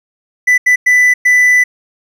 triangle tone bursts at uneven times, 1989 Hz, B6, 12 cents sharp, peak -4 dBFS, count 4, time 0.47-0.58 / 0.66-0.76 / 0.86-1.14 / 1.25-1.64 s, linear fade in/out 10 ms, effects none

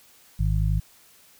harmonic tone, 51.91 Hz, G#1, in tune, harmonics 1 / 2 / 3, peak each -22 / -25 / -27 dBFS, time 0.39-0.8 s, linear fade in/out 10 ms, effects white hiss -55 dBFS RMS until 1.39 s

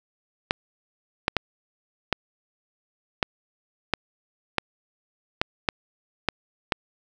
clicks, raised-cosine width 0.3 ms, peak -4 dBFS, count 11, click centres 0.509 / 1.281 / 1.367 / 2.127 / 3.228 / 3.937 / 4.583 / 5.415 / 5.688 / 6.287 / 6.722 s, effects none

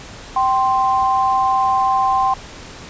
sine tone pair together, 776.1 / 1046.5 Hz, G5 / C6, -18 / 0 cents, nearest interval perfect fourth, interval 518 cents, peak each -16 dBFS, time 0.36-2.34 s, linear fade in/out 5 ms, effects pink hiss -36 dBFS RMS until 2.89 s + resampled to 16000 Hz

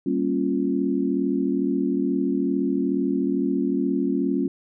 sine chord, G half-diminished seventh, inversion none, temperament equal with one note detuned, 196 / 233.1 / 275.4 / 349.2 Hz, G3 / Bb3 / Db4 / F4, 0 / 0 / -11 / 0 cents, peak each -27 / -28 / -23 / -27 dBFS, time 0.06-4.48 s, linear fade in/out 5 ms, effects none

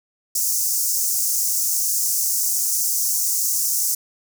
pink high-pass noise, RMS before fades -21 dBFS, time 0.35-3.95 s, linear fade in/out 5 ms, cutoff 5600 Hz, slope 48 dB/octave, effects none

